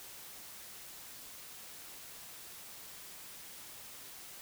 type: silence
effects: white hiss -50 dBFS RMS until 4.41 s